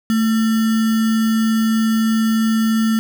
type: tone with sample-and-hold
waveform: sine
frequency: 222.1 Hz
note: A3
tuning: 16 cents sharp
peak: -13 dBFS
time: 0.1-2.99 s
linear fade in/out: 0 ms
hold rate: 1575 Hz
effects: none